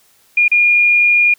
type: tone with dropouts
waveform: sine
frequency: 2424 Hz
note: D#7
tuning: 46 cents flat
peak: -8 dBFS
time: 0.37-1.34 s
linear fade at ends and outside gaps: 5 ms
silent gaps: 0.481-0.515 s
effects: white hiss -53 dBFS RMS until 1.38 s